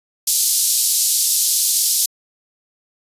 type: band-pass noise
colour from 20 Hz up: white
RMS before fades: -17 dBFS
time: 0.27-2.06 s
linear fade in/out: 5 ms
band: 4300 to 13000 Hz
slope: 24 dB/octave
effects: resampled to 32000 Hz